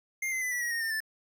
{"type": "tone with pitch steps", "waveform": "square", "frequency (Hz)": [2111, 2057, 2004, 1952.6, 1902.5, 1853.7, 1806.2, 1759.8], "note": ["C7", "C7", "B6", "B6", "A#6", "A#6", "A6", "A6"], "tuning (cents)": [15, -30, 25, -20, 35, -10, 45, 0], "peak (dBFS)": -30, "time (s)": [0.22, 1.004], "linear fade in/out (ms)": 5, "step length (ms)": 98, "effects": ["11-bit"]}